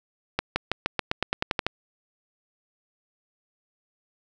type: accelerating click train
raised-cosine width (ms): 0.3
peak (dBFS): -7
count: 12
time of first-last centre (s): 0.39-1.666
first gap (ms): 170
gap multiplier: 0.92
effects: none